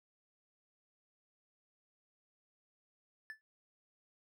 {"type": "tone with exponential decay", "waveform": "triangle", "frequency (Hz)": 1749, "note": "A6", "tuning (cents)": -11, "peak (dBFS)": -38, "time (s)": [3.3, 3.41], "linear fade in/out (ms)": 0, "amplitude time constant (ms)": 22, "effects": []}